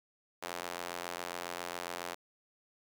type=tone with high-pass filter; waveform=sawtooth; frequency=87.31 Hz; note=F2; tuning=in tune; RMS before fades=-41 dBFS; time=0.42-2.15 s; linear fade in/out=10 ms; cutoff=630 Hz; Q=0.81; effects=none